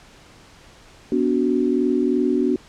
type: chord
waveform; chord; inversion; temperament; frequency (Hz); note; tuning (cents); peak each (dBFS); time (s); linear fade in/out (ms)
sine; B minor; none; equal with one note detuned; 246.9 / 289.8 / 370; B3 / D4 / F#4; 0 / -23 / 0; -21; 1.12-2.56; 2
effects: pink hiss -48 dBFS RMS until 2.68 s + low-pass 7000 Hz 12 dB/octave